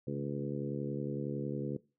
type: harmonic tone with a mistuned harmonic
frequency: 70.9 Hz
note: C#2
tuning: 40 cents sharp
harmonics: 2 / 3 / 4 / 5 / 6 / 7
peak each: -38 / -40 / -41 / -42 / -43 / -43 dBFS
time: 0.07-1.77 s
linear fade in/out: 5 ms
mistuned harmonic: 2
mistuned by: -52 cents
effects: noise-tail reverb RT60 0.3 s tail -20 dB re dry